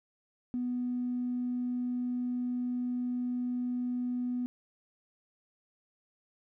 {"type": "tone with tanh clipping", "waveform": "triangle", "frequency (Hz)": 246.9, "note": "B3", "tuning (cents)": 0, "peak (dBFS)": -30, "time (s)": [0.54, 4.46], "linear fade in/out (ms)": 0, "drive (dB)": 4, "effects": []}